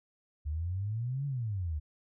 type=exponential two-way sweep; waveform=sine; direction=up then down; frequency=72.1 to 144.4 to 72.1 Hz; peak=-31 dBFS; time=0.45-1.8 s; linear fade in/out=20 ms; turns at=1.26 s; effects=none